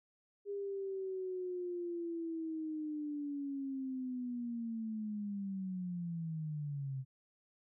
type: linear sweep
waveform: sine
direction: down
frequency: 406 to 130 Hz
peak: -37 dBFS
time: 0.45-7.05 s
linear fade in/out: 50 ms
effects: none